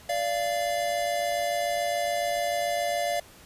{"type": "tone pair together", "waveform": "square", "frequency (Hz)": [583, 690], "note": ["D5", "F5"], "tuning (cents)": [-13, -21], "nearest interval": "minor third", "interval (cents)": 292, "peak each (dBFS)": [-30, -28], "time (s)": [0.09, 3.2], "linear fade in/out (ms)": 5, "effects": ["pink hiss -51 dBFS RMS until 3.45 s", "resampled to 32000 Hz"]}